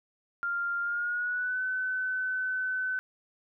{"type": "tone with pitch glide", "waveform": "sine", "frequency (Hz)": [1396, 1513.6], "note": ["F6", "F#6"], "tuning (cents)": [-1, 39], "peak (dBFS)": -28, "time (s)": [0.43, 2.99], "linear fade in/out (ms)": 0, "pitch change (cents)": 140, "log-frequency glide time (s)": [0.81, 1.62], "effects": []}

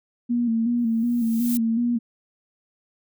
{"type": "tone with vibrato", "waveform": "sine", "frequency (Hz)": 233.1, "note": "A#3", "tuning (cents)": 0, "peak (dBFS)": -19, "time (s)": [0.29, 1.99], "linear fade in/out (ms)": 20, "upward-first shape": "square", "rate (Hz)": 2.7, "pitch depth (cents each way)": 48}
{"type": "noise with exponential growth", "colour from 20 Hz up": "violet", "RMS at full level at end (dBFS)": -28, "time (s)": [0.78, 1.57], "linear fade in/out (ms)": 0, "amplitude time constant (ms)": 170}
{"effects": []}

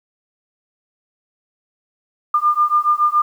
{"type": "beating tone pair", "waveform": "sine", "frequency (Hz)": [1200, 1207.1], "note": ["D6", "D6"], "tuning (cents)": [37, 47], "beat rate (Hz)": 7.1, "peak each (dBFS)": -16, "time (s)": [2.34, 3.22], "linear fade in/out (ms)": 5, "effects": ["8-bit"]}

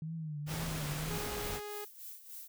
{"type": "tone with vibrato", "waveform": "sine", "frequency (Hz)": 155.2, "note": "D#3", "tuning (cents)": -4, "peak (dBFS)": -37, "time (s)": [0.02, 1.18], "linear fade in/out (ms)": 2, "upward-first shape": "triangle", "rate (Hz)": 2, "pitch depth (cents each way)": 110}
{"type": "noise", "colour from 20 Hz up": "pink", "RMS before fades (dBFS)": -40, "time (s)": [0.46, 1.61], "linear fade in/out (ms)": 50}
{"type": "tone", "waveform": "sawtooth", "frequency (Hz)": 415.3, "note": "G#4", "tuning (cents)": 0, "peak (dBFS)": -37, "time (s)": [1.1, 1.85], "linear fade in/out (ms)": 10}
{"type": "noise with tremolo", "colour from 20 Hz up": "violet", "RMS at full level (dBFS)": -46, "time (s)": [1.12, 2.48], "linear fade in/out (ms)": 10, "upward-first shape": "sine", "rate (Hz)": 3.4, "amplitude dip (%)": 70}
{"effects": []}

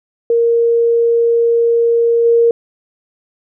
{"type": "tone with level steps", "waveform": "sine", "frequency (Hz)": 466.2, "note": "A#4", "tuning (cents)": 0, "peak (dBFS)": [-9, -7], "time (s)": [0.3, 2.51], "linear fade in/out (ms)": 2, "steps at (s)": 2.24, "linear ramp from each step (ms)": 20, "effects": []}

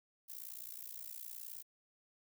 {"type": "noise with amplitude modulation", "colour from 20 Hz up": "violet", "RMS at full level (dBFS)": -44, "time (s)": [0.28, 1.63], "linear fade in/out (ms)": 20, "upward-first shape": "sine", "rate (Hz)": 59.2, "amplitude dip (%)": 95, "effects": []}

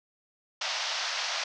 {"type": "band-pass noise", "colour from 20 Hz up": "white", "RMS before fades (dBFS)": -32, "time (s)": [0.61, 1.44], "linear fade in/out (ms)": 5, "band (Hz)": [590, 5800], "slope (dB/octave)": 48, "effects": []}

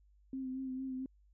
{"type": "tone with vibrato", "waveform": "sine", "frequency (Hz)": 261.7, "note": "C4", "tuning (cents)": 0, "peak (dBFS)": -37, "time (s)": [0.33, 1.06], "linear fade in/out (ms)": 2, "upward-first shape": "sine", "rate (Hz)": 4.4, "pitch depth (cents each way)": 29, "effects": ["added 50 Hz sine -63 dBFS peak until 1.33 s"]}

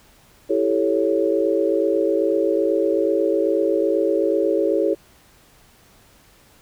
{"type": "chord", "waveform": "sine", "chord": "A dominant seventh", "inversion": "second", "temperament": "equal", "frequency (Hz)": [329.6, 392, 440, 554.4], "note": ["E4", "G4", "A4", "C#5"], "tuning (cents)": [0, 0, 0, 0], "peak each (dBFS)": -22, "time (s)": [0.49, 4.95], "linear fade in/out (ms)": 20, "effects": ["pink hiss -53 dBFS RMS until 6.61 s"]}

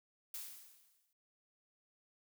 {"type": "noise with exponential decay", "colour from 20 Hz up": "blue", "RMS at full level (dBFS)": -43, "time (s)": [0.34, 1.13], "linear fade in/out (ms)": 2, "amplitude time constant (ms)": 170, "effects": []}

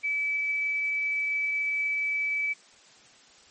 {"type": "tone", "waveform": "sine", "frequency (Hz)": 2300, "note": "D7", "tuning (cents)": -37, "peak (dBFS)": -25, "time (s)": [0.03, 2.54], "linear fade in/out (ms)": 20, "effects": ["white hiss -55 dBFS RMS until 3.5 s", "MP3 32 kbps"]}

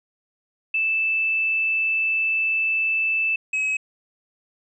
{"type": "tone pair in turn", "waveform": ["sine", "triangle"], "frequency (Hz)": [2637, 2557], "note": ["E7", "D#7"], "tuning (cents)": [0, 47], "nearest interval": "minor second", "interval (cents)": 53, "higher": "first", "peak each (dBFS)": -19, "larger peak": "neither", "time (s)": [[0.74, 3.36], [3.53, 3.77]], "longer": "first", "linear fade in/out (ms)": 5, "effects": ["resampled to 24000 Hz"]}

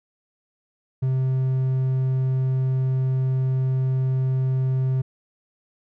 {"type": "tone with hard clipping", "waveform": "triangle", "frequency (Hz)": 130.81, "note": "C3", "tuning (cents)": 0, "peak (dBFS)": -20, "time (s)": [1.02, 5.02], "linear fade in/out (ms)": 10, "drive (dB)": 6, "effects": []}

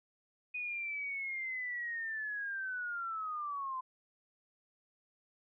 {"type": "linear sweep", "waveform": "sine", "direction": "down", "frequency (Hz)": [2489, 1020], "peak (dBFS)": -36, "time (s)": [0.54, 3.81], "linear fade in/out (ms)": 10, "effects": []}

